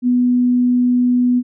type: tone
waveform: sine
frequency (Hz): 246.9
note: B3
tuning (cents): 0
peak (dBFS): -11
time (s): 0.02-1.43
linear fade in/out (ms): 50
effects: none